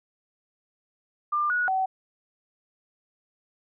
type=tone with pitch steps; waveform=sine; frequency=1195 / 1460 / 759 Hz; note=D6 / F#6 / F#5; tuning=+30 / -24 / +44 cents; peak=-22 dBFS; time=1.32-1.86 s; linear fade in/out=10 ms; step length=180 ms; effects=none